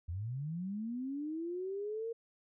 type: linear sweep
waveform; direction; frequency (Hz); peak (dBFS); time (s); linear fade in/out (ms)
sine; up; 78.9 to 466.2; -36; 0.08-2.13; 10
effects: none